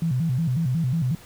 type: tone with vibrato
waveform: sine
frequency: 144.8 Hz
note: D3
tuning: 24 cents flat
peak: -20 dBFS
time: 0.02-1.15 s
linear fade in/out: 2 ms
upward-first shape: square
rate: 5.5 Hz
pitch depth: 230 cents each way
effects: pink hiss -48 dBFS RMS until 1.25 s